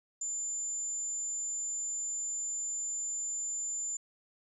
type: tone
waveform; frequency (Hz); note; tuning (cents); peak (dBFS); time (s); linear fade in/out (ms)
sine; 7130; A8; +22; -33; 0.21-3.97; 5
effects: none